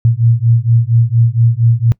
sine beating tone pair, 114.2 / 118.5 Hz, A#2 / A#2, -35 / +29 cents, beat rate 4.3 Hz, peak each -11 dBFS, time 0.05-1.92 s, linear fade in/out 0 ms, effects noise-tail reverb RT60 0.1 s tail -22 dB re dry

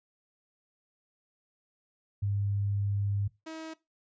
sine / sawtooth tone pair in turn, 100.8 / 320 Hz, G2 / D#4, +49 / +49 cents, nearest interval octave + minor sixth, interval 2000 cents, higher second, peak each -27 / -35 dBFS, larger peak first, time 2.22-3.28 / 3.46-3.74 s, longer first, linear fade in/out 10 ms, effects noise-tail reverb RT60 0.2 s tail -18 dB re dry + resampled to 16000 Hz

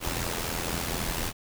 pink noise with amplitude modulation, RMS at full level -28 dBFS, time 0-1.33 s, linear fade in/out 50 ms, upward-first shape sine, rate 83.9 Hz, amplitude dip 65%, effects none

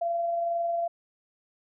sine tone with amplitude modulation, 682 Hz, F5, 41 cents flat, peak -24 dBFS, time 0.01-0.88 s, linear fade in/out 10 ms, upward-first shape sine, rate 22.1 Hz, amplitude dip 25%, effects none

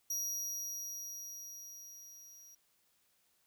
40% pulse tone with level ramp, 5750 Hz, F8, 50 cents sharp, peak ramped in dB -33 to -54 dBFS, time 0.1-2.55 s, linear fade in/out 5 ms, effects white hiss -74 dBFS RMS until 3.46 s

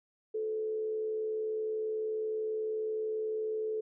sine tone with frequency modulation, 434.6 Hz, A4, 21 cents flat, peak -31 dBFS, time 0.34-3.81 s, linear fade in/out 10 ms, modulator 73.9 Hz, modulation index 0.27, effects none

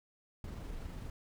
brown noise with amplitude modulation, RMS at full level -42 dBFS, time 0.44-1.1 s, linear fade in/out 2 ms, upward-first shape sine, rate 24.5 Hz, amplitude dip 25%, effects none

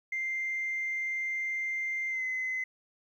sine tone with pitch glide, 2093 to 2042 Hz, C7 to C7, 0 to -43 cents, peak -29 dBFS, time 0.12-2.64 s, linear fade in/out 5 ms, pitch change -43 cents, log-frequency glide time 2.09-2.24 s, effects tanh soft clip ceiling -26 dBFS + 11-bit

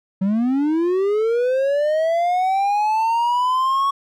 triangle linear sweep, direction up, 185 to 1116 Hz, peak -14 dBFS, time 0.21-3.91 s, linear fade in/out 10 ms, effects none

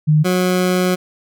sine / 20% pulse tone pair in turn, 152.8 / 182.29 Hz, D#3 / F#3, -31 / -26 cents, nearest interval minor third, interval 305 cents, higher second, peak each -9 dBFS, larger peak neither, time 0.07-0.24 / 0.24-0.96 s, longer second, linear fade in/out 20 ms, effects none

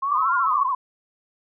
sine linear two-way sweep, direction up then down, 1063 to 1434 to 1063 Hz, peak -21 dBFS, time 0.02-0.66 s, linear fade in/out 10 ms, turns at 0.36 s
sine tone with vibrato, 1064 Hz, C6, 29 cents sharp, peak -20 dBFS, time 0.11-0.75 s, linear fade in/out 5 ms, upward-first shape triangle, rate 14 Hz, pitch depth 140 cents each way
effects none

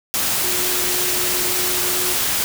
sine tone in noise, 361.9 Hz, F#4, 38 cents flat, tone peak -29 dBFS, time 0.44-2.14 s, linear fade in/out 0 ms, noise white, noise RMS -20 dBFS, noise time 0.14-2.44 s, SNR -12 dB, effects none

